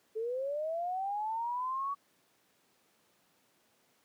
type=linear sweep; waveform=sine; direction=up; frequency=429.4 to 1137 Hz; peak=-32 dBFS; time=0.15-1.95 s; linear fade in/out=20 ms; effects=pink hiss -70 dBFS RMS until 4.04 s + high-pass 200 Hz 12 dB/octave